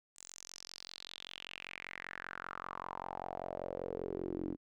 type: tone with band-pass filter sweep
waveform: sawtooth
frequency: 45.14 Hz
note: F#1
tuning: 42 cents flat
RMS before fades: -44 dBFS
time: 0.15-4.57 s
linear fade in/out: 50 ms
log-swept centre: 7700 to 290 Hz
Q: 4.6
effects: none